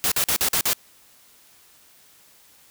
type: noise bursts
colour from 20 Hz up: white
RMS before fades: -21 dBFS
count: 6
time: 0.04-0.732 s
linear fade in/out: 0 ms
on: 77 ms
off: 46 ms
effects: white hiss -54 dBFS RMS until 2.7 s